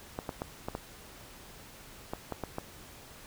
clicks, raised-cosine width 1 ms, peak -20 dBFS, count 9, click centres 0.189 / 0.292 / 0.419 / 0.685 / 0.751 / 2.135 / 2.323 / 2.437 / 2.584 s, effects pink hiss -51 dBFS RMS until 3.26 s

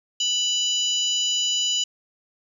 harmonic tone, 987.8 Hz, B5, in tune, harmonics 3 / 4 / 5 / 6 / 7, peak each -22 / -33 / -34 / -34 / -27 dBFS, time 0.2-1.84 s, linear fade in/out 5 ms, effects 9-bit

